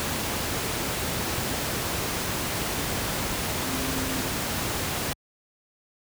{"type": "tone in noise", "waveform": "sine", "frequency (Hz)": 261.6, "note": "C4", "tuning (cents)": 0, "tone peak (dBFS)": -32, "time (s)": [3.66, 4.21], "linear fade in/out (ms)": 0, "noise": "pink", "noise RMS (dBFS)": -28, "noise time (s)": [0, 5.13], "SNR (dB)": -7, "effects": ["high-pass 60 Hz 12 dB/octave"]}